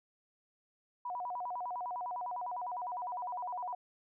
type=tone with vibrato; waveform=sine; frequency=842 Hz; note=G#5; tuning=24 cents sharp; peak=-36 dBFS; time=1.05-3.75 s; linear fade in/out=5 ms; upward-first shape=square; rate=9.9 Hz; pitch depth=260 cents each way; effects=none